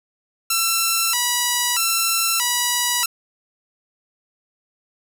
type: tone with vibrato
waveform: 5% pulse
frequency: 1144 Hz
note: D6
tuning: 46 cents flat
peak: -6 dBFS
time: 0.5-3.06 s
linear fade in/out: 5 ms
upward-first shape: square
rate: 0.79 Hz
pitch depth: 280 cents each way
effects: none